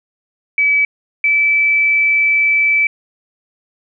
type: tone pair in turn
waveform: sine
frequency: 2291 / 2312 Hz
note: D7 / D7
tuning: -44 / -28 cents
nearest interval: unison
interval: 16 cents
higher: second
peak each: -10 dBFS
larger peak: neither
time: 0.58-0.85 / 1.24-2.87 s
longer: second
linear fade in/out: 2 ms
effects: none